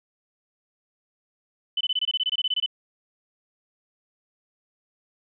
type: tone bursts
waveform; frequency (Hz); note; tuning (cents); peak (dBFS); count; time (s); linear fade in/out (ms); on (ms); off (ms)
sine; 3011; F#7; +30; -21; 15; 1.77-2.662; 5; 38; 23
effects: none